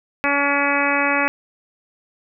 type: harmonic tone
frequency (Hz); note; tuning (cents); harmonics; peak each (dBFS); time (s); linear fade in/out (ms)
283.6; C#4; +40; 1 / 2 / 3 / 4 / 5 / 6 / 7 / 8 / 9; -25 / -25 / -25 / -25 / -25 / -25 / -25 / -25 / -25; 0.24-1.28; 0
effects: none